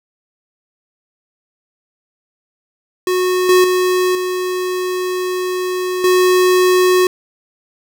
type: tone with level steps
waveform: square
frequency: 366.2 Hz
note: F#4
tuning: 18 cents flat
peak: -14 / -8 / -13 / -18 / -10 dBFS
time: 3.07-7.07 s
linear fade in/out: 2 ms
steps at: 3.49 / 3.64 / 4.15 / 6.04 s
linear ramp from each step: 2 ms
effects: none